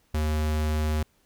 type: tone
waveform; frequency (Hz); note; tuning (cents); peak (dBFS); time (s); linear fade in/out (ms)
square; 76.8; D#2; -22; -24; 0.14-1.03; 5
effects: pink hiss -66 dBFS RMS until 1.25 s